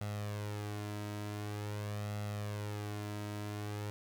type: tone with flanger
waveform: sawtooth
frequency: 104.1 Hz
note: G#2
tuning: 5 cents sharp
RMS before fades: -40 dBFS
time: 0.01-3.9 s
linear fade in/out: 0 ms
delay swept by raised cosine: 1.5 to 3.1 ms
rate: 0.46 Hz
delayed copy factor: +0.55
effects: none